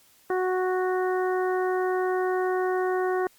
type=harmonic tone; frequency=369.3 Hz; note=F#4; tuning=3 cents flat; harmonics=1 / 2 / 3 / 4 / 5; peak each=-24 / -30 / -34 / -36 / -38 dBFS; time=0.3-3.27 s; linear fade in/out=2 ms; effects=white hiss -59 dBFS RMS until 3.38 s + Opus 48 kbps